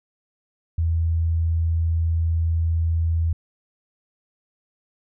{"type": "tone", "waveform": "sine", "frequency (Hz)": 82.41, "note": "E2", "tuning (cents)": 0, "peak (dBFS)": -18, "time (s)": [0.78, 3.33], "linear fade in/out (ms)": 5, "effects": []}